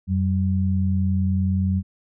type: tone pair together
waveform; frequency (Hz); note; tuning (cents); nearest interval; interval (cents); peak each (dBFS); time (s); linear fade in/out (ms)
sine; 89.9 / 190.49; F#2 / G3; -49 / -49; octave + minor second; 1300; -20 / -22; 0.07-1.83; 50
effects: none